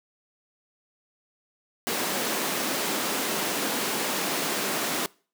pink high-pass noise, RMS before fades -28 dBFS, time 1.87-5.06 s, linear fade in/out 0 ms, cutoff 210 Hz, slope 24 dB/octave, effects noise-tail reverb RT60 0.4 s tail -24 dB re dry

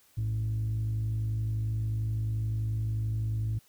sine tone pair together, 58.14 / 109.6 Hz, A#1 / A2, -4 / -6 cents, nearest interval major seventh, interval 1098 cents, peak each -34 / -26 dBFS, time 0.17-3.59 s, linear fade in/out 10 ms, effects tanh soft clip ceiling -25 dBFS + white hiss -63 dBFS RMS until 3.68 s

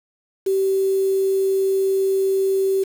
sine tone with quantisation, 385.9 Hz, G4, 27 cents flat, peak -16 dBFS, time 0.46-2.84 s, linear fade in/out 10 ms, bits 6, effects none

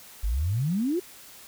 sine exponential sweep, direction up, 46.25 to 380 Hz, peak -23 dBFS, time 0.23-1 s, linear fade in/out 10 ms, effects white hiss -48 dBFS RMS until 1.47 s

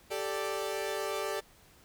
sawtooth chord, G suspended second, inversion none, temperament equal, 392 / 440 / 587.3 Hz, G4 / A4 / D5, 0 / 0 / 0 cents, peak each -33 dBFS, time 0.1-1.41 s, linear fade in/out 20 ms, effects pink hiss -60 dBFS RMS until 1.84 s

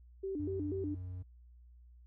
sine tone with vibrato, 338.3 Hz, E4, 45 cents sharp, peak -35 dBFS, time 0.23-0.95 s, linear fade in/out 10 ms, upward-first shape square, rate 4.1 Hz, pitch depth 230 cents each way
triangle tone, 91.1 Hz, F#2, 26 cents flat, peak -38 dBFS, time 0.39-1.23 s, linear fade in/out 10 ms
effects added 60 Hz sine -55 dBFS peak until 2.06 s

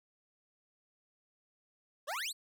25% pulse exponential sweep, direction up, 513 to 4699 Hz, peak -32 dBFS, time 2.07-2.33 s, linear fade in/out 20 ms, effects none

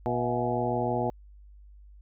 harmonic tone with a mistuned harmonic, 120.9 Hz, B2, 36 cents flat, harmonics 1 / 2 / 3 / 4 / 5 / 6 / 7, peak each -33 / -33 / -33 / -33 / -33 / -33 / -33 dBFS, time 0.06-1.1 s, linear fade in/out 0 ms, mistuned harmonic 5, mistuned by +96 cents, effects added 50 Hz sine -48 dBFS peak until 2.01 s

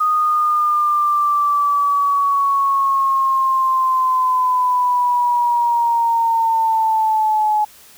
sine linear sweep, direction down, 1242 to 845 Hz, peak -13 dBFS, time 0-7.65 s, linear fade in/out 10 ms, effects white hiss -45 dBFS RMS until 7.97 s

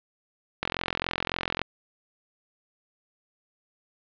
click train, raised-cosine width 0.3 ms, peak -10 dBFS, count 44, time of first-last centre 0.63-1.616 s, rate 43.6 Hz, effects resampled to 11025 Hz + 7-bit

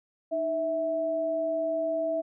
sine tone pair together, 308.8 / 654.3 Hz, D#4 / E5, -13 / -13 cents, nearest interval octave + minor second, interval 1300 cents, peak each -35 / -26 dBFS, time 0.31-2.22 s, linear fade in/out 20 ms, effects none

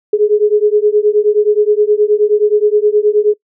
sine beating tone pair, 415.3 / 424.8 Hz, G#4 / G#4, 0 / +39 cents, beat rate 9.5 Hz, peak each -11 dBFS, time 0.13-3.34 s, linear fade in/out 5 ms, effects noise-tail reverb RT60 0.1 s tail -23 dB re dry

